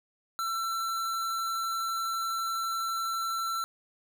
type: tone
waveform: square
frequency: 1344 Hz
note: E6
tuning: 33 cents sharp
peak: -30 dBFS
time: 0.39-3.64 s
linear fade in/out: 0 ms
effects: none